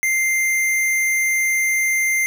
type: tone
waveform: square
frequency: 2093 Hz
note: C7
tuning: in tune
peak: -17 dBFS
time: 0.03-2.26 s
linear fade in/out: 0 ms
effects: none